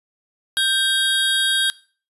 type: tone cluster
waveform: square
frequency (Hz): 1572 / 3271 / 3741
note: G6 / G#7 / A#7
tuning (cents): +4 / -27 / +5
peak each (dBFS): -22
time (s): 0.57-1.7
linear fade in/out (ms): 0
effects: noise-tail reverb RT60 0.4 s tail -20 dB re dry + resampled to 32000 Hz